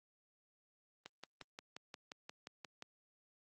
click train, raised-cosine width 0.2 ms, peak -30 dBFS, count 11, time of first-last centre 1.06-2.824 s, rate 5.67 Hz, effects high-pass 150 Hz 12 dB/octave + Opus 32 kbps

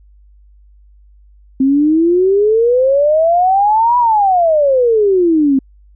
sine exponential two-way sweep, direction up then down, 261.6 to 987.8 to 261.6 Hz, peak -8 dBFS, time 1.6-5.59 s, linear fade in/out 5 ms, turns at 3.98 s, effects added 50 Hz sine -42 dBFS peak until 5.95 s

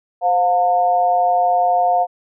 sine tone with amplitude modulation, 712 Hz, F5, 33 cents sharp, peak -9 dBFS, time 0.21-2.07 s, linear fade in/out 50 ms, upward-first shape sine, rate 194 Hz, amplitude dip 75%, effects none

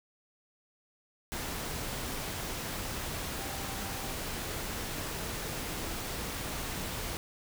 sine tone in noise, 784 Hz, G5, in tune, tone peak -47 dBFS, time 3.37-4.12 s, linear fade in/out 0 ms, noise pink, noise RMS -37 dBFS, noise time 1.32-7.17 s, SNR -13 dB, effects none

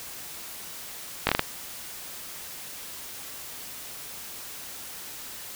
slowing click train, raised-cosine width 0.3 ms, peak -4 dBFS, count 5, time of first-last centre 1.27-1.394 s, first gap 20 ms, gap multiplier 1.3, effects white hiss -40 dBFS RMS until 5.55 s

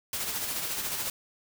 white noise with tremolo, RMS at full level -31 dBFS, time 0.13-1.1 s, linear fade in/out 2 ms, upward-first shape sine, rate 14 Hz, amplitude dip 40%, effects none

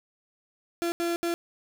35% pulse tone bursts at uneven times, 341.2 Hz, F4, 40 cents flat, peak -24 dBFS, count 3, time 0.82-0.92 / 1-1.16 / 1.23-1.34 s, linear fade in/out 0 ms, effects none

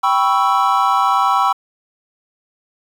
triangle chord, C# half-diminished seventh, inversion second, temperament equal, 784 / 987.8 / 1108.7 / 1318.5 Hz, G5 / B5 / C#6 / E6, 0 / 0 / 0 / 0 cents, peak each -16 dBFS, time 0.03-1.53 s, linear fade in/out 10 ms, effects 7-bit

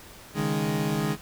30% pulse chord, C# suspended second, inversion none, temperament equal, 138.59 / 155.56 / 207.7 Hz, C#3 / D#3 / G#3, 0 / 0 / 0 cents, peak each -30 / -25 / -26 dBFS, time 0.34-1.17 s, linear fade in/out 50 ms, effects pink hiss -47 dBFS RMS until 1.21 s

